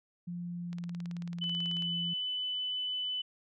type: tone with pitch glide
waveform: sine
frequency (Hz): 174.61 to 171.31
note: F3 to F3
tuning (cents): 0 to -33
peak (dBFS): -36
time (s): 0.27-2.14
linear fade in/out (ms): 10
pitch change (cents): -33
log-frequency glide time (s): 0.37-1.74
type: click train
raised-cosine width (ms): 0.2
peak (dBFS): -32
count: 21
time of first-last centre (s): 0.73-1.823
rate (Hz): 18.3
type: tone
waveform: sine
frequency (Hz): 3002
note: F#7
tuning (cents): +24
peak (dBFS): -32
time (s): 1.41-3.22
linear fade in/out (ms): 10
effects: none